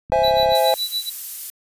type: click train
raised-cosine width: 5 ms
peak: -24 dBFS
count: 15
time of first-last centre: 0.1-0.52 s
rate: 33.3 Hz
type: chord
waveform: triangle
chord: C augmented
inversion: none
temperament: equal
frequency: 523.3 / 659.3 / 830.6 Hz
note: C5 / E5 / G#5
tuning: 0 / 0 / 0 cents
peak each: -17 dBFS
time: 0.12-0.74 s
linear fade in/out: 0 ms
type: tone with tremolo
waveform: triangle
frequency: 3951 Hz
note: B7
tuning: in tune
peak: -18 dBFS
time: 0.23-1.1 s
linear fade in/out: 10 ms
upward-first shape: sine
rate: 7.1 Hz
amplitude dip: 95%
type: noise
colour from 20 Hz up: violet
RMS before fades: -28 dBFS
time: 0.55-1.5 s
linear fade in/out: 0 ms
effects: resampled to 32000 Hz